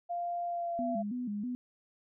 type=tone with pitch glide; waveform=sine; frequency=696 to 678.9 Hz; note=F5 to F5; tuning=-6 to -49 cents; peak=-32 dBFS; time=0.09-1.03 s; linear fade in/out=20 ms; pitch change=-43 cents; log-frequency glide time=0.47-0.86 s
type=tone with vibrato; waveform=sine; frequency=226.1 Hz; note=A3; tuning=47 cents sharp; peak=-33 dBFS; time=0.79-1.55 s; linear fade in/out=0 ms; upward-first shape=square; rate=3.1 Hz; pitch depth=160 cents each way
effects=none